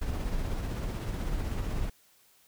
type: noise with tremolo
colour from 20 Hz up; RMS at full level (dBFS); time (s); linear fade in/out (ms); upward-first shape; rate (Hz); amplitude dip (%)
brown; -30; 0.01-1.9; 10; triangle; 16; 40
effects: white hiss -63 dBFS RMS until 2.47 s